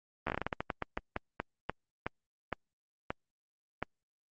slowing click train, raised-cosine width 0.5 ms, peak -17 dBFS, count 20, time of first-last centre 0.27-3.826 s, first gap 13 ms, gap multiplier 1.25, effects Opus 32 kbps

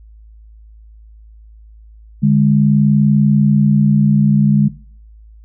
sine tone pair together, 146.4 / 206.7 Hz, D3 / G#3, -5 / -8 cents, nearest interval tritone, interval 597 cents, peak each -11 dBFS, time 2.22-4.69 s, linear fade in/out 20 ms, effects noise-tail reverb RT60 0.5 s tail -19 dB re dry + added 54 Hz sine -38 dBFS peak until 5.44 s

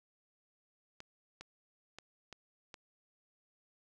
clicks, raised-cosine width 0.2 ms, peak -30 dBFS, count 5, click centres 1.004 / 1.41 / 1.986 / 2.327 / 2.742 s, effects none

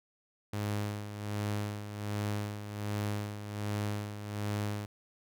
sawtooth tone with tremolo, 103.83 Hz, G#2, in tune, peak -27 dBFS, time 0.53-4.86 s, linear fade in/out 5 ms, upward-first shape sine, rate 1.3 Hz, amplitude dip 65%, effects none

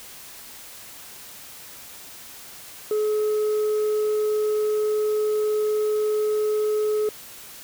sine tone, 425.9 Hz, G#4, 44 cents sharp, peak -17 dBFS, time 2.91-7.09 s, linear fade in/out 2 ms, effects tanh soft clip ceiling -19 dBFS + white hiss -42 dBFS RMS until 7.63 s

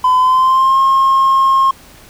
triangle tone with pitch glide, 1013 to 1073.2 Hz, B5 to C6, +44 to +44 cents, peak -5 dBFS, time 0.04-1.71 s, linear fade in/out 5 ms, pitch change +100 cents, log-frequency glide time 0.17-0.79 s, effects tanh soft clip ceiling -3 dBFS + pink hiss -41 dBFS RMS until 2.09 s

